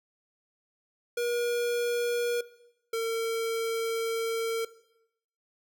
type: tone pair in turn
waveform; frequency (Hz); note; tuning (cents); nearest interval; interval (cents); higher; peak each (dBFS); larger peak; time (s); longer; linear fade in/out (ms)
square; 478.6 / 454.8; A#4 / A#4; +46 / -43; minor second; 89; first; -28; neither; 1.17-2.41 / 2.93-4.65; second; 5
effects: noise-tail reverb RT60 0.8 s tail -17 dB re dry